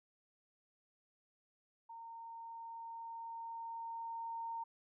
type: tone with level ramp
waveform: sine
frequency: 918 Hz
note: A#5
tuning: 27 cents flat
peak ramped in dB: -48 to -39 dBFS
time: 1.89-4.64 s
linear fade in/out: 10 ms
effects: none